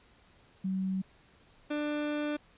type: tone pair in turn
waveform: sine / 30% pulse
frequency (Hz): 189.5 / 296.8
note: F#3 / D4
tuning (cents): +42 / +18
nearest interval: minor sixth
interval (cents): 776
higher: second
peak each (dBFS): -29 / -28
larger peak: second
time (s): 0.64-1.02 / 1.7-2.37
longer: second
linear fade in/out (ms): 10
effects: pink hiss -62 dBFS RMS until 2.57 s + resampled to 8000 Hz

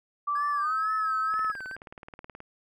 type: tone with pitch glide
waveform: sine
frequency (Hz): 1165 to 1292.6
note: D6 to E6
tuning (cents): -14 to -34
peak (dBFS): -25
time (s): 0.27-1.52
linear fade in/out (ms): 10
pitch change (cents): +180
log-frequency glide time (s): 0.61-0.73
type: tone with vibrato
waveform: triangle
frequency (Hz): 1635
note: G#6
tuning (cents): -28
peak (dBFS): -34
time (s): 0.35-1.76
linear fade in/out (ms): 5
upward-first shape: sine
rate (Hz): 2.1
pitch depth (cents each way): 130
type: click train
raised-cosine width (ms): 0.5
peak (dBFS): -28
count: 21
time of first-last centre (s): 1.34-2.404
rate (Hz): 18.8
effects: none

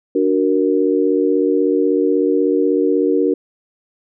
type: chord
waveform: sine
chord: D augmented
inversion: none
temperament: equal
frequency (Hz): 293.7 / 370 / 466.2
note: D4 / F#4 / A#4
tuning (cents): 0 / 0 / 0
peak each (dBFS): -17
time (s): 0.15-3.34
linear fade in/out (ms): 5
effects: none

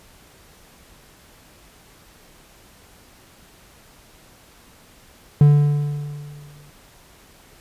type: tone with exponential decay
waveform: triangle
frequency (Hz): 146.1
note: D3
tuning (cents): -9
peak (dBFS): -5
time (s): 5.41-6.7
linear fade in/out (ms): 2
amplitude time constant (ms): 280
effects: pink hiss -50 dBFS RMS until 7.6 s + resampled to 32000 Hz

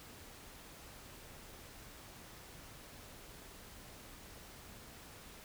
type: silence
effects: pink hiss -54 dBFS RMS until 5.44 s

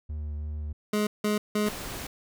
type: tone with vibrato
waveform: triangle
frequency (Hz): 75.1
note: D2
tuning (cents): +39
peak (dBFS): -29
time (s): 0.09-0.73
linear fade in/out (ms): 10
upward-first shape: sine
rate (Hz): 2.8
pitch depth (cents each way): 16
type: tone bursts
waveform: 25% pulse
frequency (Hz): 210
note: G#3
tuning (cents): +19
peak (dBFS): -20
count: 3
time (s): 0.93-1.69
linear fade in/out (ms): 5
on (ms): 140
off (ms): 170
type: noise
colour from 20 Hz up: pink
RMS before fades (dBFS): -37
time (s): 1.66-2.07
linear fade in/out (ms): 5
effects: none

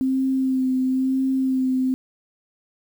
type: tone with vibrato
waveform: sine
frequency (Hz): 261.6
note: C4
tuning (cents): 0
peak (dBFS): -18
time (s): 0.01-1.94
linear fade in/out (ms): 0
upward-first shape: sine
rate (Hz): 1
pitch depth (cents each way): 21
effects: 8-bit

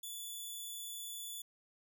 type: tone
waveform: 10% pulse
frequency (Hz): 3455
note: A7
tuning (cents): -32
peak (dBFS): -35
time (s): 0.03-1.42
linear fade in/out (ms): 5
effects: none

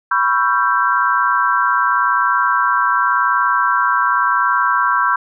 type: chord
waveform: sine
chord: C# half-diminished seventh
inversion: third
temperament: equal with one note detuned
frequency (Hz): 987.8 / 1108.7 / 1349.3 / 1568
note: B5 / C#6 / E6 / G6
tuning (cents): 0 / 0 / +40 / 0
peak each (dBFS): -18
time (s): 0.11-5.16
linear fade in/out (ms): 5
effects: none

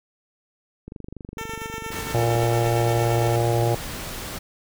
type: click train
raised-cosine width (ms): 3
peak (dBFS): -23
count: 39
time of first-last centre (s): 0.88-2.437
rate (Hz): 24.4
type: tone with tremolo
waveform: 10% pulse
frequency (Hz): 448.3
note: A4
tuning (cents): +32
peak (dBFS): -22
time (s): 1.38-3.36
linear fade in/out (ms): 2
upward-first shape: square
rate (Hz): 8.7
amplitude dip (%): 40
type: noise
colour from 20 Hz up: pink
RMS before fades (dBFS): -33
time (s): 1.91-4.39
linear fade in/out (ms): 10
type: harmonic tone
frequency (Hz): 117.2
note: A#2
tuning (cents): +10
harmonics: 1 / 3 / 4 / 5 / 6 / 7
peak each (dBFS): -21 / -26 / -27 / -28 / -29 / -29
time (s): 2.14-3.75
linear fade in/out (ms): 5
effects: none

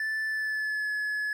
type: tone with pitch glide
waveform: triangle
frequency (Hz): 1756 to 1705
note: A6 to G#6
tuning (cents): -4 to +45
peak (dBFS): -26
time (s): 0-1.33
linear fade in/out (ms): 2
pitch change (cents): -51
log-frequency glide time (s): 0.27-0.91
effects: none

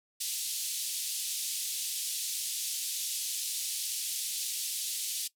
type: band-pass noise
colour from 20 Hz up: white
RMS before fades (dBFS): -35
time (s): 0.2-5.28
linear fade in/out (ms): 10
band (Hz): 3100 to 12000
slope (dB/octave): 24
effects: noise-tail reverb RT60 0.1 s tail -19 dB re dry

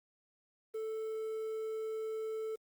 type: tone with quantisation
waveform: triangle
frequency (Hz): 440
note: A4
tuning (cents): 0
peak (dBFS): -34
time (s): 0.74-2.56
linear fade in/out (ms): 10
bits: 10
effects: Opus 24 kbps

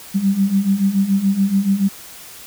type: beating tone pair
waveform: sine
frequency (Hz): 191.9 / 198.9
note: G3 / G3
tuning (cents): -37 / +25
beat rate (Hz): 7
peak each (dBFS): -19 / -15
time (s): 0.14-1.89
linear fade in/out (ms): 20
effects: white hiss -38 dBFS RMS until 2.46 s

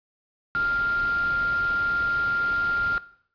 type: tone in noise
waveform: sine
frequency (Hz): 1396.9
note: F6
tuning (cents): 0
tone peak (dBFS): -22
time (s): 0.55-2.98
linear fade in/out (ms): 0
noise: pink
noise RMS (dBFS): -38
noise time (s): 0.55-2.98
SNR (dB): +13
effects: noise-tail reverb RT60 0.6 s tail -17 dB re dry + resampled to 11025 Hz

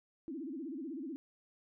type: tone with vibrato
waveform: sine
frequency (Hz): 293.5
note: D4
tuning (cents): -1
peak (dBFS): -39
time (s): 0.28-1.16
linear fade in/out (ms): 0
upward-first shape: sine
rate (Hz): 16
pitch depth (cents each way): 260
effects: none

